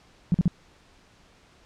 sine tone bursts, 174.61 Hz, F3, in tune, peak -16 dBFS, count 3, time 0.32-0.479 s, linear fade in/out 0 ms, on 23 ms, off 45 ms, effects pink hiss -57 dBFS RMS until 1.65 s + low-pass 6000 Hz 12 dB/octave

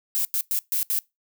violet noise bursts at uneven times, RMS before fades -24 dBFS, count 5, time 0.15-0.25 / 0.34-0.41 / 0.51-0.59 / 0.72-0.83 / 0.9-0.99 s, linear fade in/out 0 ms, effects noise-tail reverb RT60 0.2 s tail -23 dB re dry

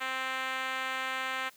5% pulse tone with band-pass filter, 261.6 Hz, C4, in tune, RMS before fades -34 dBFS, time 0-1.5 s, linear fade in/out 20 ms, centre 1600 Hz, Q 0.79, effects white hiss -59 dBFS RMS until 1.56 s

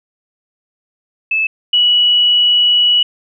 sine tone pair in turn, 2615 / 2935 Hz, E7 / F#7, -15 / -15 cents, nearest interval major second, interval 200 cents, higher second, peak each -12 / -8 dBFS, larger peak second, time 1.31-1.47 / 1.73-3.03 s, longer second, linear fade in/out 5 ms, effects none

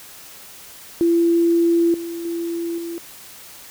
sine tone with level steps, 338.2 Hz, E4, 44 cents sharp, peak -13 / -26 / -22 / -26 dBFS, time 1.01-2.98 s, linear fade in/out 0 ms, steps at 1.94 / 2.25 / 2.78 s, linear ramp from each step 2 ms, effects white hiss -41 dBFS RMS until 3.7 s

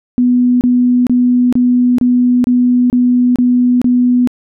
sine tone bursts, 246.9 Hz, B3, in tune, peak -7 dBFS, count 9, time 0.18-4.274 s, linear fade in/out 0 ms, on 430 ms, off 28 ms, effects none

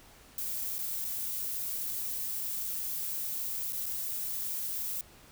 violet noise with dropouts, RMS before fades -35 dBFS, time 0.38-5.01 s, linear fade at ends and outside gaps 1 ms, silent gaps 0.783-0.789 / 1.046-1.05 / 3.724-3.73 / 3.858-3.863 s, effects pink hiss -56 dBFS RMS until 5.31 s

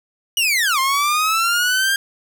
sawtooth linear two-way sweep, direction down then up, 2960 to 1046.5 to 1612 Hz, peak -12 dBFS, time 0.37-1.96 s, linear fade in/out 2 ms, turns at 0.79 s, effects 8-bit

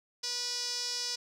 sawtooth tone with band-pass filter, 487.6 Hz, B4, 22 cents flat, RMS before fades -35 dBFS, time 0.23-1.16 s, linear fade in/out 10 ms, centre 5200 Hz, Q 5.5, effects none

